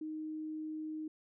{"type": "tone", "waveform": "sine", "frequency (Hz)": 311.1, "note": "D#4", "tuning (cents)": 0, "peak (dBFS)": -38, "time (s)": [0.01, 1.08], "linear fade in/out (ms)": 5, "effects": []}